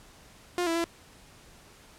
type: tone with pitch steps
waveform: sawtooth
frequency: 354 / 331.5 / 336.7 Hz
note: F4 / E4 / E4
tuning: +23 / +10 / +37 cents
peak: -22 dBFS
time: 0.58-0.841 s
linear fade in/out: 0 ms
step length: 87 ms
effects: pink hiss -54 dBFS RMS until 1.98 s + low-pass 11000 Hz 12 dB/octave